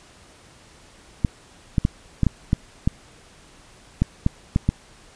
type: clicks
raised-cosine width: 5 ms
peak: -5 dBFS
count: 11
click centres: 1.248 / 1.782 / 1.851 / 2.233 / 2.267 / 2.531 / 2.875 / 4.02 / 4.264 / 4.561 / 4.69 s
effects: pink hiss -50 dBFS RMS until 5.15 s + resampled to 22050 Hz